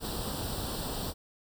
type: noise with comb filter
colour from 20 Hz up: pink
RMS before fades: -35 dBFS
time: 0-1.14 s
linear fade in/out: 50 ms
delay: 0.23 ms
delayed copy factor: +0.8
effects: none